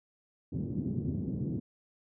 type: band-pass noise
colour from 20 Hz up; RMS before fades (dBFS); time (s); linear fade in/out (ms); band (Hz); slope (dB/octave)
pink; -34; 0.52-1.6; 10; 100 to 300; 24
effects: none